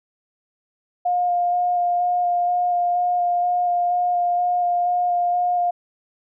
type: tone with vibrato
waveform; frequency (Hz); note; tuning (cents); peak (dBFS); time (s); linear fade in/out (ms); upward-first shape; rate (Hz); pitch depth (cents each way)
sine; 709; F5; +26; -17; 1.05-5.71; 10; square; 2.1; 10
effects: none